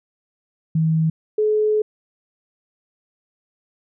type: tone pair in turn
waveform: sine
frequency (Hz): 160 / 427.1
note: D#3 / G#4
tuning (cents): +49 / +48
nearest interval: octave + perfect fourth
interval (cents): 1699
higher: second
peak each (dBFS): -15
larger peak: neither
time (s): 0.75-1.1 / 1.38-1.82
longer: second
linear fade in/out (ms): 5
effects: none